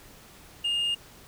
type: tone with tanh clipping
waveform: sine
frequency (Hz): 2830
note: F7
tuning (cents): +22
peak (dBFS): -25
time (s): 0.64-0.95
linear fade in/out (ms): 10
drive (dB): 2
effects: pink hiss -51 dBFS RMS until 1.27 s